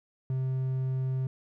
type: tone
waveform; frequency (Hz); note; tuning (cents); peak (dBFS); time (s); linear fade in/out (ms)
triangle; 130.81; C3; 0; -25; 0.3-1.27; 2
effects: none